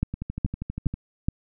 two click trains, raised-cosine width 5 ms, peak -10 / -18 dBFS, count 4 / 11, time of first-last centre 0.03-1.285 / 0.14-0.94 s, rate 2.39 / 12.5 Hz, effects none

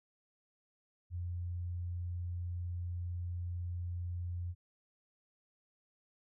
sine tone, 87.8 Hz, F2, 10 cents sharp, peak -36 dBFS, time 1.1-4.55 s, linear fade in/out 50 ms, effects none

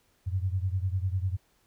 sine beating tone pair, 90.7 / 100.7 Hz, F#2 / G2, -34 / +47 cents, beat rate 10 Hz, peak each -28 / -31 dBFS, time 0.26-1.37 s, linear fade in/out 20 ms, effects pink hiss -68 dBFS RMS until 1.66 s

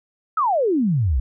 sine exponential sweep, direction down, 1342 to 57 Hz, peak -16 dBFS, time 0.37-1.2 s, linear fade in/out 5 ms, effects none

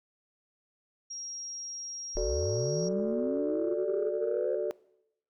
sine tone, 5620 Hz, F8, 10 cents sharp, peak -37 dBFS, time 1.1-2.89 s, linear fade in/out 10 ms
sine linear sweep, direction up, 30.32 to 523 Hz, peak -30 dBFS, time 2.15-4.56 s, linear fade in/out 10 ms
sine chord, D major, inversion first, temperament equal, 370 / 440 / 587.3 Hz, F#4 / A4 / D5, 0 / 0 / 0 cents, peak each -32 dBFS, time 2.17-4.71 s, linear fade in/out 0 ms
effects noise-tail reverb RT60 0.8 s tail -22 dB re dry + tanh soft clip ceiling -20 dBFS

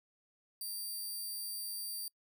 5% pulse tone, 4699 Hz, D8, in tune, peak -32 dBFS, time 0.61-2.08 s, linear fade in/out 2 ms, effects noise-tail reverb RT60 0.1 s tail -24 dB re dry

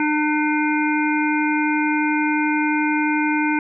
harmonic tone, 301.9 Hz, D4, 48 cents sharp, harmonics 1 / 3 / 5 / 7 / 8, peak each -19 / -24 / -26 / -27 / -28 dBFS, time 0-3.59 s, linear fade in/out 2 ms, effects none

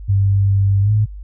sine tone with pitch glide, 98.6 to 106.29 Hz, G2 to G#2, +11 to +41 cents, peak -11 dBFS, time 0.08-1.06 s, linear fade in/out 20 ms, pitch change +130 cents, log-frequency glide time 0.82-0.91 s, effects added 50 Hz sine -29 dBFS peak until 1.23 s

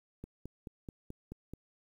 click train, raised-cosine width 3 ms, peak -30 dBFS, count 7, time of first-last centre 0.24-1.536 s, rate 4.63 Hz, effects 10-bit

